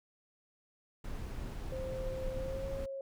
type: noise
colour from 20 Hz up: brown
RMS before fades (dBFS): -40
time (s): 1.04-2.86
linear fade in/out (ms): 5
type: tone with pitch glide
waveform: sine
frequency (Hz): 523.3 to 543.3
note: C5 to C#5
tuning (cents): 0 to -35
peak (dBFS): -38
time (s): 1.72-3.01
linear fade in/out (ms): 2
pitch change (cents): +65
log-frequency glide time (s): 2.36-2.71
effects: none